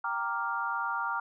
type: chord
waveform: sine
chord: G minor seventh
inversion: none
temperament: equal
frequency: 784 / 932.3 / 1174.7 / 1396.9 Hz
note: G5 / Bb5 / D6 / F6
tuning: 0 / 0 / 0 / 0 cents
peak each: -39 / -34 / -35 / -33 dBFS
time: 0.04-1.2 s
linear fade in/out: 5 ms
effects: none